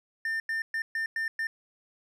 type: tone bursts at uneven times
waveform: triangle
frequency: 1800 Hz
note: A6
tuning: 39 cents sharp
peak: -26 dBFS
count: 6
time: 0.25-0.4 / 0.49-0.62 / 0.74-0.82 / 0.95-1.06 / 1.16-1.28 / 1.39-1.47 s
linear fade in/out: 2 ms
effects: none